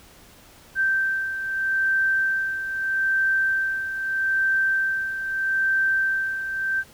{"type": "beating tone pair", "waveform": "sine", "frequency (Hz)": [1561, 1561.79], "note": ["G6", "G6"], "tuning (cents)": [-8, -7], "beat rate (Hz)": 0.79, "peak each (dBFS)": [-28, -21], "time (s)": [0.75, 6.84], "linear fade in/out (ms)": 50, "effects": ["pink hiss -50 dBFS RMS until 6.93 s"]}